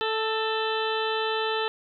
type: harmonic tone with a mistuned harmonic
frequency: 440 Hz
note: A4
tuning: in tune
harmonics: 1 / 2 / 3 / 4 / 6 / 7 / 8 / 9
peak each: -28 / -31 / -33 / -34 / -36 / -36 / -37 / -38 dBFS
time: 0.01-1.68 s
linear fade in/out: 0 ms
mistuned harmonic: 4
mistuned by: +20 cents
effects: none